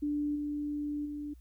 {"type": "tone with level steps", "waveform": "sine", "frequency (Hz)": 293.7, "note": "D4", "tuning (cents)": 0, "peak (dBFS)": [-29, -32, -36], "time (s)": [0.02, 1.34], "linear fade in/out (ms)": 10, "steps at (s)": [0.35, 1.05], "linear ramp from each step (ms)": 10, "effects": ["added 60 Hz sine -51 dBFS peak until 1.4 s", "white hiss -74 dBFS RMS until 1.4 s"]}